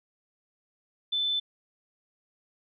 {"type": "tone", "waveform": "sine", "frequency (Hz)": 3520, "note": "A7", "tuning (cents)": 0, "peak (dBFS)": -25, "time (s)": [1.12, 1.4], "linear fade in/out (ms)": 10, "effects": []}